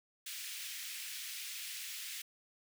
pink high-pass noise, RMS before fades -44 dBFS, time 0.26-2.22 s, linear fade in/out 5 ms, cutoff 2100 Hz, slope 24 dB/octave, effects none

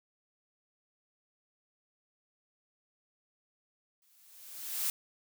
blue noise with exponential growth, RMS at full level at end -30 dBFS, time 4.02-4.9 s, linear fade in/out 1 ms, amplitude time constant 190 ms, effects none

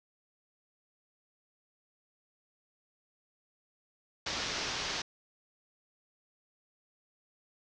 white low-pass noise, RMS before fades -36 dBFS, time 4.26-5.02 s, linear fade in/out 5 ms, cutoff 6000 Hz, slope 48 dB/octave, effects none

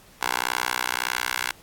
10% pulse tone with high-pass filter sweep, 61.74 Hz, B1, in tune, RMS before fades -27 dBFS, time 0.21-1.52 s, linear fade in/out 10 ms, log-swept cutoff 960 to 1500 Hz, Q 1.2, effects pink hiss -52 dBFS RMS until 1.62 s + AAC 64 kbps

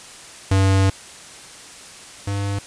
square tone pair in turn, 96.4 / 99.96 Hz, G2 / G2, -28 / +34 cents, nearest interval minor second, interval 62 cents, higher second, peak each -14 / -22 dBFS, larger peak first, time 0.51-0.9 / 2.27-2.59 s, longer first, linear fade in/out 5 ms, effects white hiss -40 dBFS RMS until 2.66 s + resampled to 22050 Hz

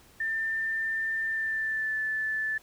sine tone with pitch glide, 1791 to 1749.1 Hz, A6 to A6, +30 to -11 cents, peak -27 dBFS, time 0.2-2.58 s, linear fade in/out 5 ms, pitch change -41 cents, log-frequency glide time 1.26-1.97 s, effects pink hiss -57 dBFS RMS until 2.62 s

